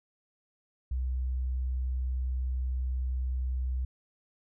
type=tone; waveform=sine; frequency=63.6 Hz; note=C2; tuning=48 cents flat; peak=-28 dBFS; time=0.91-3.85 s; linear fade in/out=5 ms; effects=none